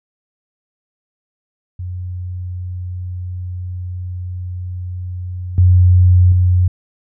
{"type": "tone with level steps", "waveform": "sine", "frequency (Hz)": 90.3, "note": "F#2", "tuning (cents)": -42, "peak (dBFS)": [-22, -6, -9], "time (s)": [1.79, 6.68], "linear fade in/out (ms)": 5, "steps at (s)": [5.58, 6.32], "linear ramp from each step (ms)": 2, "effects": []}